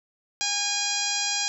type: harmonic tone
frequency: 816 Hz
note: G#5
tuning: 31 cents flat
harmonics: 1 / 2 / 3 / 4 / 5 / 6 / 7 / 8 / 9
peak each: -35 / -36 / -33 / -33 / -33 / -31 / -31 / -34 / -33 dBFS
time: 0.41-1.48 s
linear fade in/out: 0 ms
effects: none